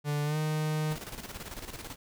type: tone with pitch glide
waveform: 45% pulse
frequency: 146.83 to 154.22 Hz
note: D3 to D#3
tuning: 0 to -15 cents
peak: -28 dBFS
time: 0.04-0.97 s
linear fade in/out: 50 ms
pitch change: +85 cents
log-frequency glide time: 0.24-0.37 s
type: noise with tremolo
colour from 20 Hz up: pink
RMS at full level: -40 dBFS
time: 0.9-1.96 s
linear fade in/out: 20 ms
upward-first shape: square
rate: 18 Hz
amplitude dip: 60%
effects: none